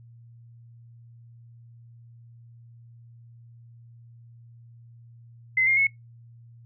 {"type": "tone with pitch steps", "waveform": "sine", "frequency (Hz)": [2055, 2123, 2192], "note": ["C7", "C7", "C#7"], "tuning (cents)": [-32, 25, -20], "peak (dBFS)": -18, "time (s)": [5.57, 5.87], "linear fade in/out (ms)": 5, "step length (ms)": 100, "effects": ["noise-tail reverb RT60 0.2 s tail -26 dB re dry", "added 117 Hz sine -47 dBFS peak until 6.65 s"]}